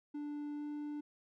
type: tone with pitch glide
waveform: triangle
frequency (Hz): 293.7 to 295.4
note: D4 to D4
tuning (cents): 0 to +10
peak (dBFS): -37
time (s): 0.14-1.01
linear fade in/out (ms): 10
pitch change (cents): +10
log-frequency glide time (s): 0.56-0.63
effects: none